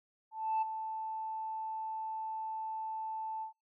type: tone with ADSR envelope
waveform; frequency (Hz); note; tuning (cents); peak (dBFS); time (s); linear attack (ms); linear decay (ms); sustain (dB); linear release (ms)
sine; 880; A5; 0; -26; 0.31-3.53; 310; 13; -10; 110
effects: noise-tail reverb RT60 0.2 s tail -25 dB re dry + tanh soft clip ceiling -26 dBFS